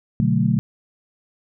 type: chord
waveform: sine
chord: B minor seventh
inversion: none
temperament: equal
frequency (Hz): 123.47 / 146.83 / 185 / 220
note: B2 / D3 / F#3 / A3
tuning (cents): 0 / 0 / 0 / 0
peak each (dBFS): -21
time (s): 0.2-0.59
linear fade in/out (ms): 0
effects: none